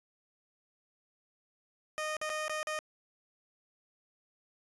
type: tone with dropouts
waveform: 15% pulse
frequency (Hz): 616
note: D#5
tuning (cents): -17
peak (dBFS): -27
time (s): 1.98-2.79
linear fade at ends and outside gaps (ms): 0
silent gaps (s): 2.167-2.214 / 2.294-2.3 / 2.481-2.496 / 2.63-2.671
effects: resampled to 24000 Hz